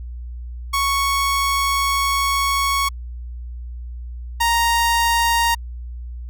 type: tone pair in turn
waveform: sawtooth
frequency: 1108.7 / 932.3 Hz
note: C#6 / A#5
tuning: 0 / 0 cents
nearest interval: minor third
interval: 300 cents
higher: first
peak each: -13 / -11 dBFS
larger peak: second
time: 0.73-2.89 / 4.4-5.55 s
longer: first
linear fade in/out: 10 ms
effects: added 60 Hz sine -28 dBFS peak until 6.29 s + MP3 96 kbps